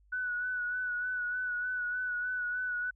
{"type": "tone with vibrato", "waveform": "sine", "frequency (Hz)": 1480, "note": "F#6", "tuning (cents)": 0, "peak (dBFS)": -31, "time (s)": [0.12, 2.91], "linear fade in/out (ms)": 10, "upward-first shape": "sine", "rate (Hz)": 3.3, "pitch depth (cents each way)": 29, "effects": ["added 50 Hz sine -61 dBFS peak until 2.95 s"]}